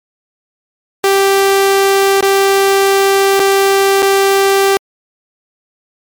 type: tone with dropouts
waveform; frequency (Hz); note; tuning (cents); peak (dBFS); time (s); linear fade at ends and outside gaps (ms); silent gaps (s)
sawtooth; 392; G4; 0; -4; 1.04-4.77; 1; 2.208-2.226 / 3.395-3.4 / 4.022-4.026
effects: MP3 96 kbps